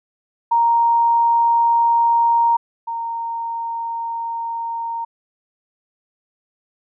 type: tone pair in turn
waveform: sine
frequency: 932.3 / 924.3 Hz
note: A#5 / A#5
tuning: 0 / -15 cents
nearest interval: unison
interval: 15 cents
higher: first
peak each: -12 / -22 dBFS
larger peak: first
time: 0.51-2.57 / 2.87-5.05 s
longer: second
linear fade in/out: 10 ms
effects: none